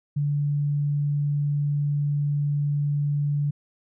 sine tone, 145.1 Hz, D3, 21 cents flat, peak -21 dBFS, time 0.16-3.51 s, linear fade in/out 10 ms, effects none

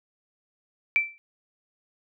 sine tone with exponential decay, 2335 Hz, D7, 11 cents flat, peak -15 dBFS, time 0.96-1.18 s, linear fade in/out 0 ms, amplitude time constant 46 ms, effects none

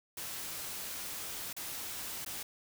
white noise with dropouts, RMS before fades -41 dBFS, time 0.17-2.43 s, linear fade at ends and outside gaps 5 ms, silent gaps 1.53-1.565 / 2.249-2.261 s, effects none

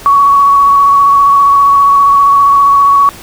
sine tone with vibrato, 1121 Hz, C#6, 19 cents sharp, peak -3 dBFS, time 0.06-3.09 s, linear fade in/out 0 ms, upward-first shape square, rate 15 Hz, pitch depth 13 cents each way, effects pink hiss -31 dBFS RMS until 3.22 s

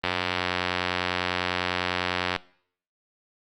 click train, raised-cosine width 0.3 ms, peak -8 dBFS, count 210, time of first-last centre 0.04-2.362 s, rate 90 Hz, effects noise-tail reverb RT60 0.6 s tail -22 dB re dry + Opus 24 kbps

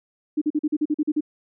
sine tone bursts, 302.1 Hz, D4, 49 cents sharp, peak -18 dBFS, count 10, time 0.37-1.208 s, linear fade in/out 10 ms, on 46 ms, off 42 ms, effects none

